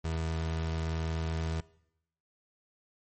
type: tone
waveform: 30% pulse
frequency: 81 Hz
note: E2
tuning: 30 cents flat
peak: -28 dBFS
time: 0.04-1.61 s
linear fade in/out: 10 ms
effects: noise-tail reverb RT60 0.8 s tail -21 dB re dry + MP3 32 kbps